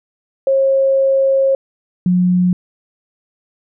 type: tone pair in turn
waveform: sine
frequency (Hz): 540 / 180.2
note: C#5 / F#3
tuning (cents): -45 / -45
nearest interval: octave + perfect fifth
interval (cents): 1900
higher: first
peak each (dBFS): -10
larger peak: neither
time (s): 0.47-1.55 / 2.06-2.53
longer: first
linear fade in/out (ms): 2
effects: none